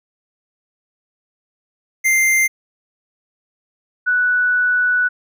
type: tone pair in turn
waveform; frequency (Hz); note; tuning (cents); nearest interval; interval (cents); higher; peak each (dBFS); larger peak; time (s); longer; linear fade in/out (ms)
square / sine; 2093 / 1480; C7 / F#6; 0 / 0; tritone; 600; first; -13; neither; 2.04-2.48 / 4.06-5.09; second; 20
effects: none